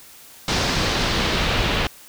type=noise with low-pass filter sweep; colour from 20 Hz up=pink; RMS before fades=-21 dBFS; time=0.48-1.87 s; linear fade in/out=2 ms; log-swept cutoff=5200 to 3300 Hz; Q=1.5; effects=white hiss -45 dBFS RMS until 2.08 s